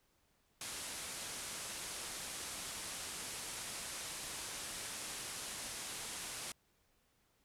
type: low-pass noise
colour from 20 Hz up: white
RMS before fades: -45 dBFS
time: 0.61-6.52 s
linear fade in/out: 2 ms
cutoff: 11000 Hz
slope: 48 dB/octave
effects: pink hiss -75 dBFS RMS until 7.44 s